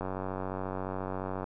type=click train; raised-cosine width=1 ms; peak=-21 dBFS; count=136; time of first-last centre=0.01-1.442 s; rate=94.3 Hz; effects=none